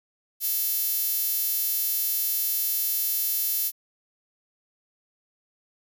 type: tone with high-pass filter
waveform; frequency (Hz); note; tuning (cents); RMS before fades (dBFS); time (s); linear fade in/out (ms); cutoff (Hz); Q
5% pulse; 440; A4; 0; -26; 0.4-3.72; 50; 11000; 1.2
effects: none